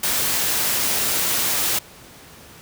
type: noise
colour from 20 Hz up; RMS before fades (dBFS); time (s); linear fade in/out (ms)
white; -21; 0.03-1.79; 5
effects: pink hiss -44 dBFS RMS until 2.61 s + high-pass 60 Hz 12 dB/octave